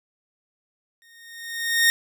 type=tone with exponential growth; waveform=sawtooth; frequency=1849 Hz; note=A#6; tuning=15 cents flat; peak=-10 dBFS; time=1.02-1.9 s; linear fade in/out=0 ms; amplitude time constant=190 ms; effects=none